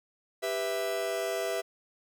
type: chord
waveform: 45% pulse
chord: E minor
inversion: first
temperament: just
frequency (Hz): 395.6 / 494.4 / 659.3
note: G4 / B4 / E5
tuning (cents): +16 / +2 / 0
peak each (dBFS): -35 / -36 / -32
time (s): 0.42-1.62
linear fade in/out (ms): 20
effects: none